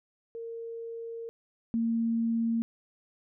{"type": "tone pair in turn", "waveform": "sine", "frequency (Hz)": [460, 229.3], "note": ["A#4", "A#3"], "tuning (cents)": [-23, -28], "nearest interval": "octave", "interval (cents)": 1205, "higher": "first", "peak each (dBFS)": [-36, -25], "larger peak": "second", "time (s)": [[0.35, 1.29], [1.74, 2.62]], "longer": "first", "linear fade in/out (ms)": 0, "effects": []}